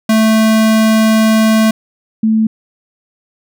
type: tone pair in turn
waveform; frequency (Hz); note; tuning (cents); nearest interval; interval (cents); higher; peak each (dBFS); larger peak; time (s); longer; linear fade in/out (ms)
square / sine; 220 / 220; A3 / A3; 0 / 0; unison; 0; neither; -8; neither; 0.09-1.71 / 2.23-2.47; first; 5
effects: none